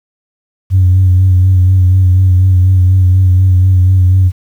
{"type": "tone with vibrato", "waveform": "sine", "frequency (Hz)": 92.5, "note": "F#2", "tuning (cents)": 0, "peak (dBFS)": -3, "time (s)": [0.7, 4.32], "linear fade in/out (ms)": 50, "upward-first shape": "sine", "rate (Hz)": 4.1, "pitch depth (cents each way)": 38, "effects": ["tanh soft clip ceiling -1 dBFS", "7-bit"]}